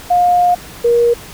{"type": "tone pair in turn", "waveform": "sine", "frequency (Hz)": [711, 473.3], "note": ["F5", "A#4"], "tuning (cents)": [31, 26], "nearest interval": "perfect fifth", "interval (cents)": 705, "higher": "first", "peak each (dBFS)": -8, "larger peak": "neither", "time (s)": [[0.1, 0.55], [0.84, 1.14]], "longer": "first", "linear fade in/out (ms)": 10, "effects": ["pink hiss -34 dBFS RMS until 1.33 s"]}